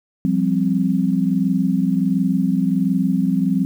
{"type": "chord", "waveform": "sine", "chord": "F suspended second", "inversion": "none", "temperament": "equal", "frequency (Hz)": [174.61, 196, 261.6], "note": ["F3", "G3", "C4"], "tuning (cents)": [0, 0, 0], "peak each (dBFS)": [-20, -19, -20], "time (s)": [0.25, 3.65], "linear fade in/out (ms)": 0, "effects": ["8-bit"]}